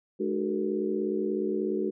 sine tone cluster, 211.7 / 304.1 / 374.1 / 430.9 / 470.7 Hz, G#3 / D#4 / F#4 / A4 / A#4, +33 / -40 / +19 / -36 / +17 cents, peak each -33 / -33 / -29 / -36 / -37 dBFS, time 0.19-1.91 s, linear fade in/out 20 ms, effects none

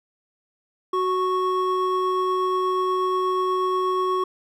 triangle tone pair together, 371.1 / 1105 Hz, F#4 / C#6, +5 / -6 cents, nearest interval octave + perfect fifth, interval 1889 cents, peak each -21 dBFS, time 0.93-4.24 s, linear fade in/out 5 ms, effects none

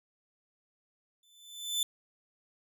sawtooth tone with exponential growth, 3519 Hz, A7, in tune, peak -23 dBFS, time 1.23-1.83 s, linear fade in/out 2 ms, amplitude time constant 130 ms, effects none

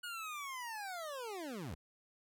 25% pulse linear sweep, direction down, 1458 to 61.74 Hz, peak -38 dBFS, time 0.03-1.75 s, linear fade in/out 10 ms, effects none

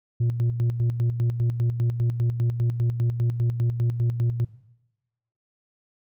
sine tone with tremolo, 118.3 Hz, A#2, 26 cents sharp, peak -16 dBFS, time 0.2-4.45 s, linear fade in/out 10 ms, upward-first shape square, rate 5 Hz, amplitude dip 65%, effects noise-tail reverb RT60 1.0 s tail -23 dB re dry + tanh soft clip ceiling -18 dBFS

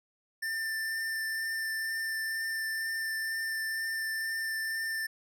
square tone with vibrato, 1786 Hz, A6, 25 cents sharp, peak -32 dBFS, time 0.42-5.07 s, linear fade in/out 10 ms, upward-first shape sine, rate 2.1 Hz, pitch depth 9 cents each way, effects none

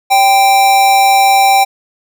square tone with amplitude modulation, 784 Hz, G5, in tune, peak -5 dBFS, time 0.1-1.65 s, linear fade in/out 20 ms, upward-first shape sine, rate 227 Hz, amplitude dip 35%, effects none

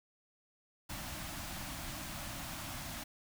pink band-stop noise, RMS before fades -43 dBFS, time 0.89-3.04 s, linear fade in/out 10 ms, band 340 to 560 Hz, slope 96 dB/octave, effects none

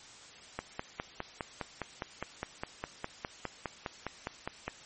click train, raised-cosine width 0.5 ms, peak -19 dBFS, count 21, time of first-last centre 0.59-4.68 s, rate 4.89 Hz, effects white hiss -52 dBFS RMS until 4.85 s + MP3 32 kbps

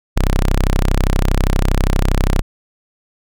sawtooth tone, 32.47 Hz, C1, 12 cents flat, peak -8 dBFS, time 0.16-2.42 s, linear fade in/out 10 ms, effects none

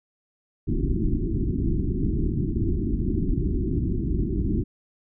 pink low-pass noise, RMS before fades -24 dBFS, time 0.67-4.64 s, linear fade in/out 20 ms, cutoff 380 Hz, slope 96 dB/octave, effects none

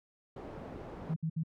white low-pass noise, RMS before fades -45 dBFS, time 0.36-1.14 s, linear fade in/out 5 ms, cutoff 530 Hz, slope 12 dB/octave
sine tone bursts, 160.5 Hz, E3, 46 cents flat, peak -30 dBFS, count 3, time 1.09-1.435 s, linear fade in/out 10 ms, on 73 ms, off 63 ms
effects none

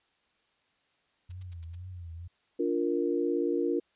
sine tone with vibrato, 87.31 Hz, F2, in tune, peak -39 dBFS, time 1.29-2.28 s, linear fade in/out 10 ms, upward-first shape triangle, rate 2.1 Hz, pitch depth 120 cents each way
blue noise bursts, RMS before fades -48 dBFS, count 5, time 1.3-1.753 s, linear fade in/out 5 ms, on 21 ms, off 87 ms
sine chord, Bb major, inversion first, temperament equal with one note detuned, 291.5 / 349.2 / 466.2 Hz, D4 / F4 / Bb4, -13 / 0 / 0 cents, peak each -31 / -29 / -31 dBFS, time 2.59-3.8 s, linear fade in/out 10 ms
effects white hiss -71 dBFS RMS until 3.95 s + resampled to 8000 Hz

